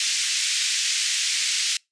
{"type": "band-pass noise", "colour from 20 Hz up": "white", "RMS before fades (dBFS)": -24, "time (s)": [0, 1.77], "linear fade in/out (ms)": 2, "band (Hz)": [2100, 7300], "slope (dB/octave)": 24, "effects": ["noise-tail reverb RT60 0.2 s tail -26 dB re dry", "resampled to 22050 Hz"]}